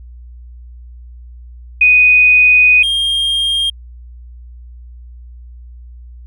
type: tone pair in turn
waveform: sine / triangle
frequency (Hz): 2489 / 3219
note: D#7 / G7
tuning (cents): 0 / +45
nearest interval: major third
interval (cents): 445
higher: second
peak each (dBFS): -5 / -11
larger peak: first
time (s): 1.81-2.83 / 2.83-3.7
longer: first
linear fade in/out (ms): 5
effects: added 60 Hz sine -32 dBFS peak until 6.26 s